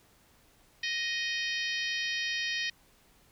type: harmonic tone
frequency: 623 Hz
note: D#5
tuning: 2 cents sharp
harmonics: 3 / 4 / 5 / 6 / 7 / 8 / 9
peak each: -34 / -36 / -38 / -40 / -41 / -42 / -43 dBFS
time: 0.83-2.7 s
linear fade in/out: 5 ms
effects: pink hiss -63 dBFS RMS until 3.31 s